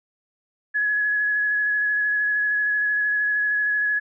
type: tone with vibrato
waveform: sine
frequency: 1687 Hz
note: G#6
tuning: 27 cents sharp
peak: -19 dBFS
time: 0.74-4 s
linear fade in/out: 20 ms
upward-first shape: square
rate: 13 Hz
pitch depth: 13 cents each way
effects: none